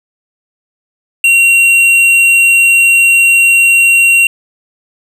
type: tone with tanh clipping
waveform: triangle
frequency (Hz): 2747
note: F7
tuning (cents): -29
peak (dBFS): -6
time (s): 1.24-4.27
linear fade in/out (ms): 2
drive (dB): 14
effects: none